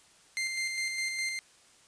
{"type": "tone with tremolo", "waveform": "sawtooth", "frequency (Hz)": 2093, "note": "C7", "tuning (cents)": 0, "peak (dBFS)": -26, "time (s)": [0.37, 1.39], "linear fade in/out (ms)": 0, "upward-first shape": "square", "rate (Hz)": 4.9, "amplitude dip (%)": 35, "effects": ["white hiss -60 dBFS RMS until 1.87 s", "resampled to 22050 Hz"]}